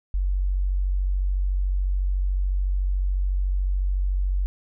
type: tone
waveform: sine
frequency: 46.93 Hz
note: F#1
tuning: 25 cents sharp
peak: -20 dBFS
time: 0.14-4.46 s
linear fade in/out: 0 ms
effects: none